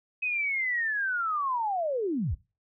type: linear sweep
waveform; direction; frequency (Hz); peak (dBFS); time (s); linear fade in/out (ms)
sine; down; 2548 to 47.53; -26; 0.22-2.35; 10
effects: noise-tail reverb RT60 0.3 s tail -21 dB re dry